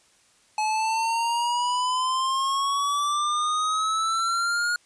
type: exponential sweep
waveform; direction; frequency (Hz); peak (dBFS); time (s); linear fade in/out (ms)
square; up; 854 to 1440; -23; 0.58-4.76; 2
effects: white hiss -60 dBFS RMS until 4.85 s + resampled to 22050 Hz